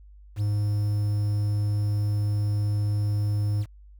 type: tone with quantisation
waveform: triangle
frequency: 103.83 Hz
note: G#2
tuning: in tune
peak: -20 dBFS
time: 0.36-3.66 s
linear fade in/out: 50 ms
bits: 8
effects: added 50 Hz sine -46 dBFS peak until 3.99 s